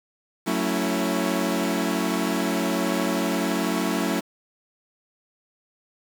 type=chord; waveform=sawtooth; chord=F# minor seventh; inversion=none; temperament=equal with one note detuned; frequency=185 / 223.6 / 277.2 / 329.6 Hz; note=F#3 / A3 / C#4 / E4; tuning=0 / +28 / 0 / 0 cents; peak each=-24 dBFS; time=0.46-4.21 s; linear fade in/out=20 ms; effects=7-bit